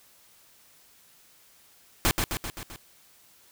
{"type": "noise with echo", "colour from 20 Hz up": "pink", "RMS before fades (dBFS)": -22, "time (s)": [2.05, 2.11], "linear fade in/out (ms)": 0, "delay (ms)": 130, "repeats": 5, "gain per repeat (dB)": -4, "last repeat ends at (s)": 2.76, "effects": ["white hiss -58 dBFS RMS until 3.51 s"]}